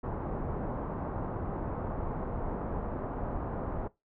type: low-pass noise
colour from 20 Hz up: pink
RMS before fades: -35 dBFS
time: 0.03-3.88 s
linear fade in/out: 10 ms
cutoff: 1100 Hz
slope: 24 dB/octave
effects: noise-tail reverb RT60 0.2 s tail -20 dB re dry